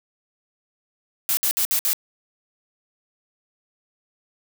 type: noise bursts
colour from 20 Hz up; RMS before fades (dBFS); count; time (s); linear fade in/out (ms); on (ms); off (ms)
blue; -21; 5; 1.29-1.931; 0; 81; 59
effects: none